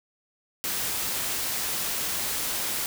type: noise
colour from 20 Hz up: white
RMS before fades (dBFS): -29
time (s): 0.64-2.86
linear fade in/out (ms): 0
effects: none